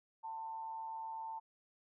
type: tone with amplitude modulation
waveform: sine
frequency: 894 Hz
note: A5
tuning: 27 cents sharp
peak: -39 dBFS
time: 0.23-1.4 s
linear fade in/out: 20 ms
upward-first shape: sine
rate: 148 Hz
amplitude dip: 45%
effects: none